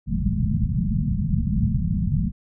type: low-pass noise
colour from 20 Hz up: white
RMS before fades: -22 dBFS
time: 0.06-2.32 s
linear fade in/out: 50 ms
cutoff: 220 Hz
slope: 96 dB/octave
effects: none